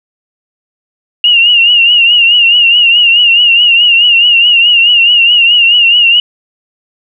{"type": "tone with vibrato", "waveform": "sine", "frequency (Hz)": 2827, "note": "F7", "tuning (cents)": 20, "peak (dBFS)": -3, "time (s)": [1.24, 6.2], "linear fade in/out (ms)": 2, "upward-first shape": "triangle", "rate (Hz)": 4.7, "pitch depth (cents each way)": 83, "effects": []}